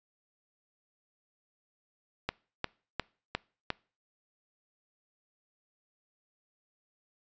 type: click train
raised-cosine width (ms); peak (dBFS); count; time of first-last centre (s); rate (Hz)
0.3; -14; 5; 2.29-3.703; 2.83
effects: noise-tail reverb RT60 0.4 s tail -24 dB re dry + resampled to 16000 Hz